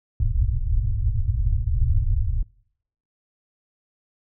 pink low-pass noise, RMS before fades -21 dBFS, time 0.2-2.43 s, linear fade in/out 2 ms, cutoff 120 Hz, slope 96 dB/octave, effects noise-tail reverb RT60 0.7 s tail -24 dB re dry

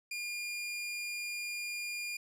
sawtooth tone, 2416 Hz, D7, 48 cents sharp, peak -33 dBFS, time 0.11-2.17 s, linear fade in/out 5 ms, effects low-pass 12000 Hz 12 dB/octave

